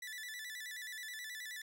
sawtooth tone with vibrato, 1855 Hz, A#6, 9 cents flat, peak -40 dBFS, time 0.02-1.62 s, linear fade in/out 5 ms, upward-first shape square, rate 9.4 Hz, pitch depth 100 cents each way, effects none

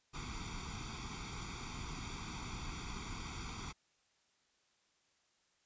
pink noise with comb filter, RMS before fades -44 dBFS, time 0.13-3.73 s, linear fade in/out 20 ms, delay 0.86 ms, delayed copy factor +1, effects white hiss -75 dBFS RMS until 5.65 s + resampled to 16000 Hz

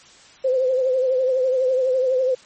sine tone with vibrato, 516 Hz, C5, 24 cents flat, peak -16 dBFS, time 0.44-2.35 s, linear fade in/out 10 ms, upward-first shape triangle, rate 12 Hz, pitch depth 64 cents each way, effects white hiss -48 dBFS RMS until 2.45 s + MP3 32 kbps

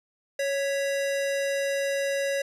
square tone pair together, 554.4 / 1975.7 Hz, C#5 / B6, 0 / 0 cents, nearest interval octave + minor seventh, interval 2200 cents, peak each -26 / -36 dBFS, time 0.39-2.42 s, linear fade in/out 5 ms, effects low-pass 11000 Hz 12 dB/octave

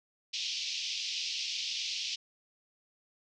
white band-pass noise, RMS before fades -36 dBFS, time 0.33-2.16 s, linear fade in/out 10 ms, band 2500 to 5700 Hz, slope 48 dB/octave, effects none

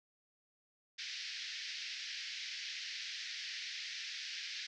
white band-pass noise, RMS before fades -44 dBFS, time 0.98-4.67 s, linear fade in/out 10 ms, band 1700 to 5500 Hz, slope 48 dB/octave, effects none

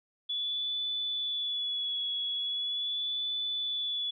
sine tone with vibrato, 3423 Hz, A7, 48 cents flat, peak -30 dBFS, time 0.29-4.11 s, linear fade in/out 10 ms, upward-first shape sine, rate 0.4 Hz, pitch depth 31 cents each way, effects none

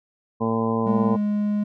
harmonic tone, 113.2 Hz, A2, 50 cents sharp, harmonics 1 / 2 / 3 / 4 / 5 / 6 / 7 / 8 / 9, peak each -30 / -23 / -35 / -26 / -33 / -36 / -34 / -36 / -29 dBFS, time 0.4-1.17 s, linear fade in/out 20 ms
triangle tone, 207.7 Hz, G#3, in tune, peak -18 dBFS, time 0.86-1.64 s, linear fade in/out 10 ms
effects none

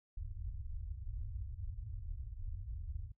pink low-pass noise, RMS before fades -43 dBFS, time 0.17-3.12 s, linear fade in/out 5 ms, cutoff 110 Hz, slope 96 dB/octave, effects noise-tail reverb RT60 0.1 s tail -20 dB re dry

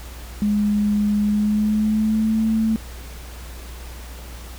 sine tone with pitch glide, 207.7 to 221.3 Hz, G#3 to A3, 0 to +10 cents, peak -16 dBFS, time 0.42-2.76 s, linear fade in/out 0 ms, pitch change +110 cents, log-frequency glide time 1.24-2.42 s, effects added 60 Hz sine -34 dBFS peak until 4.58 s + pink hiss -41 dBFS RMS until 4.58 s

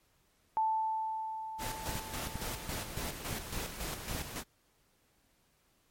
sine tone with exponential decay, 880 Hz, A5, in tune, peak -26 dBFS, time 0.57-3.61 s, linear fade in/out 0 ms, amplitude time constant 660 ms
pink noise with tremolo, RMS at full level -38 dBFS, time 1.58-4.44 s, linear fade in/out 50 ms, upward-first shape square, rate 3.6 Hz, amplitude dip 50%
clicks, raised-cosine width 5 ms, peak -27 dBFS, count 10, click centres 1.893 / 1.955 / 2.271 / 2.356 / 2.693 / 2.976 / 3.328 / 3.576 / 4.113 / 4.149 s
effects pink hiss -71 dBFS RMS until 5.9 s + MP3 64 kbps

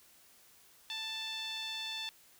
sawtooth tone with band-pass filter, 883 Hz, A5, 6 cents sharp, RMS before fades -40 dBFS, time 0.9-2.09 s, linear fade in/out 0 ms, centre 3600 Hz, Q 3.7, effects white hiss -62 dBFS RMS until 2.39 s

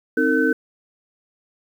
sine tone cluster, 263 / 312.5 / 456.1 / 1520 Hz, C4 / D#4 / A#4 / F#6, +9 / +8 / -38 / +46 cents, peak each -21 dBFS, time 0.17-0.53 s, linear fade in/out 5 ms, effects 8-bit

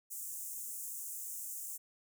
pink high-pass noise, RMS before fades -43 dBFS, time 0.1-1.78 s, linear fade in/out 20 ms, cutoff 6800 Hz, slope 48 dB/octave, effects none

